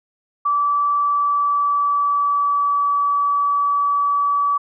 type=tone with pitch glide; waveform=sine; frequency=1157 to 1146.4 Hz; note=D6 to D6; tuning=-26 to -42 cents; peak=-15 dBFS; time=0.45-4.58 s; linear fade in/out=10 ms; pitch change=-16 cents; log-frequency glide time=0.99-2.89 s; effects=none